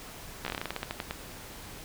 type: slowing click train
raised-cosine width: 0.3 ms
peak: -16 dBFS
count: 15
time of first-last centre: 0.45-1.109 s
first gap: 14 ms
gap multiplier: 1.17
effects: pink hiss -45 dBFS RMS until 1.84 s